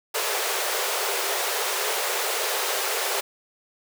pink high-pass noise, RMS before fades -26 dBFS, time 0.14-3.21 s, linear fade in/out 10 ms, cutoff 380 Hz, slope 96 dB/octave, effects none

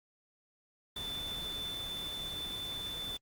sine tone in noise, 3520 Hz, A7, in tune, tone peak -37 dBFS, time 0.96-3.17 s, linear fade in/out 5 ms, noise pink, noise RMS -45 dBFS, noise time 0.96-3.17 s, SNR +5 dB, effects Opus 32 kbps

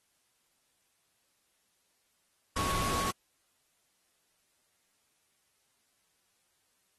sine tone in noise, 1108.7 Hz, C#6, in tune, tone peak -33 dBFS, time 2.56-3.11 s, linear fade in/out 5 ms, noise pink, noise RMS -34 dBFS, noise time 2.56-3.11 s, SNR -2 dB, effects white hiss -74 dBFS RMS until 6.98 s + AAC 32 kbps

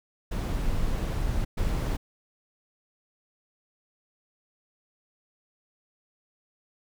brown noise bursts at uneven times, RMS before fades -27 dBFS, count 2, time 0.31-1.45 / 1.57-1.97 s, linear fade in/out 10 ms, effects none

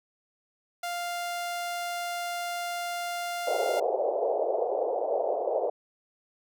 sawtooth tone, 698.5 Hz, F5, in tune, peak -27 dBFS, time 0.83-3.8 s, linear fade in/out 5 ms
pink band-pass noise, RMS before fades -28 dBFS, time 3.47-5.7 s, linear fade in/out 5 ms, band 430 to 740 Hz, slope 48 dB/octave
effects none

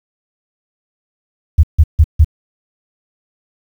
sine tone bursts, 77.4 Hz, D#2, 9 cents flat, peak -3 dBFS, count 4, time 1.58-2.246 s, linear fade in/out 10 ms, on 54 ms, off 150 ms, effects 7-bit

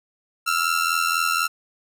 sawtooth ring-modulated tone, 1353 Hz, E6, 45 cents sharp, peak -13 dBFS, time 0.46-1.48 s, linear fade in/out 20 ms, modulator 42 Hz, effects none

